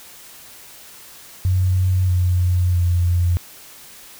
sine tone with pitch steps, 92.5 / 90.02 / 87.61 Hz, F#2 / F#2 / F2, 0 / -47 / +6 cents, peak -14 dBFS, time 1.45-3.37 s, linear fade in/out 0 ms, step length 640 ms, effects white hiss -42 dBFS RMS until 4.19 s

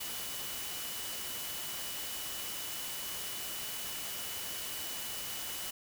sine tone in noise, 2960 Hz, F#7, in tune, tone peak -46 dBFS, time 0-5.71 s, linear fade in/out 10 ms, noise white, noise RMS -40 dBFS, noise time 0-5.71 s, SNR -9 dB, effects none

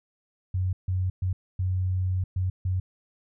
sine tone bursts at uneven times, 92.5 Hz, F#2, in tune, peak -23 dBFS, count 6, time 0.54-0.73 / 0.88-1.1 / 1.22-1.33 / 1.59-2.24 / 2.36-2.5 / 2.65-2.8 s, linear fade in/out 5 ms, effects none

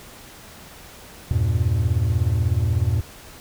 triangle chord, E diminished, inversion none, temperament just, 82.41 / 98.89 / 118.67 Hz, E2 / G2 / Bb2, 0 / +16 / +31 cents, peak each -20 dBFS, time 1.31-3.01 s, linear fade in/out 0 ms, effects pink hiss -43 dBFS RMS until 3.4 s

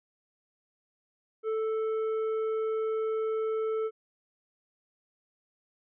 sine tone with hard clipping, 440 Hz, A4, in tune, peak -29 dBFS, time 1.43-3.91 s, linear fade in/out 50 ms, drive 6 dB, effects resampled to 8000 Hz

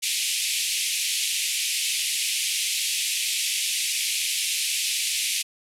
pink band-pass noise, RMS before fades -26 dBFS, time 0.02-5.43 s, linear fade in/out 20 ms, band 2300 to 12000 Hz, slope 48 dB/octave, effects none

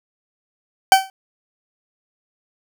40% pulse tone with exponential decay, 769 Hz, G5, 33 cents flat, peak -3 dBFS, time 0.92-1.1 s, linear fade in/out 1 ms, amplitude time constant 38 ms, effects none

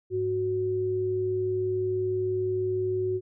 sine tone pair together, 103.83 / 370 Hz, G#2 / F#4, 0 / 0 cents, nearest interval octave + minor seventh, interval 2200 cents, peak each -34 / -25 dBFS, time 0.1-3.21 s, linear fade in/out 50 ms, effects none

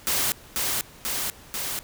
white noise with echo, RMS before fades -24 dBFS, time 0.07-0.32 s, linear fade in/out 0 ms, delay 490 ms, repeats 3, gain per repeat -2 dB, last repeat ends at 1.79 s, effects pink hiss -48 dBFS RMS until 1.83 s

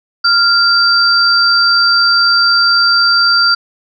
sine tone pair together, 1392 / 4678 Hz, F6 / D8, -6 / -8 cents, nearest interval octave + major sixth, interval 2098 cents, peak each -10 dBFS, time 0.24-3.55 s, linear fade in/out 10 ms, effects none

